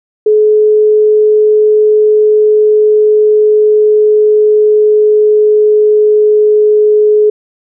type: tone with pitch glide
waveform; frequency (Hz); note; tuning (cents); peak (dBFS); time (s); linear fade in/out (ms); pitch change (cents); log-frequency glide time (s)
sine; 426.5 to 423.3; G#4 to G#4; +46 to +33; -4; 0.26-7.3; 5; -13; 1.84-7.08
effects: none